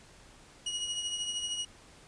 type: tone with tremolo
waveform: sawtooth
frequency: 2900 Hz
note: F#7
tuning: 35 cents flat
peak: -27 dBFS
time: 0.66-1.65 s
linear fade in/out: 5 ms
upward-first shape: triangle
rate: 13 Hz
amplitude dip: 55%
effects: pink hiss -56 dBFS RMS until 2.07 s + resampled to 22050 Hz